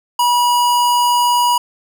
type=tone; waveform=square; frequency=969 Hz; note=B5; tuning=33 cents flat; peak=-12 dBFS; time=0.19-1.58 s; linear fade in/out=5 ms; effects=none